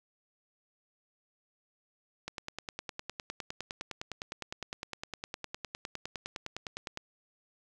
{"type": "click train", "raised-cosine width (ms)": 0.2, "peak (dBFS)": -20, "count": 47, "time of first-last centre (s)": [2.28, 6.974], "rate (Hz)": 9.8, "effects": []}